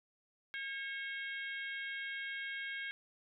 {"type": "harmonic tone with a mistuned harmonic", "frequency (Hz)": 540, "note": "C#5", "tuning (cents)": -45, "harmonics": [3, 4, 5, 6, 7], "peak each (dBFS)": [-42, -43, -54, -48, -56], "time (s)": [0.54, 2.91], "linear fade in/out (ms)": 0, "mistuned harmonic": 4, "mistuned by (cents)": 26, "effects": []}